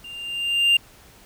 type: tone with level ramp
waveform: triangle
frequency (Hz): 2794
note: F7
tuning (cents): 0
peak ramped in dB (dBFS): -35 to -10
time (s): 0.04-0.77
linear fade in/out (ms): 5
effects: tanh soft clip ceiling -6 dBFS + pink hiss -50 dBFS RMS until 1.25 s